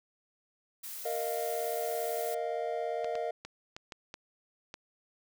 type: noise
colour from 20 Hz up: blue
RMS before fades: -42 dBFS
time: 0.83-2.35 s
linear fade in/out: 10 ms
type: chord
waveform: triangle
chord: Bb suspended fourth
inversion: none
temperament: just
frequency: 466.2 / 621.6 / 699.2 Hz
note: Bb4 / Eb5 / F5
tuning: 0 / -2 / +2 cents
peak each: -34 dBFS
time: 1.05-3.31 s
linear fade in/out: 5 ms
type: clicks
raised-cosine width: 0.2 ms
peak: -25 dBFS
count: 7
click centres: 3.045 / 3.154 / 3.45 / 3.765 / 3.922 / 4.141 / 4.741 s
effects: none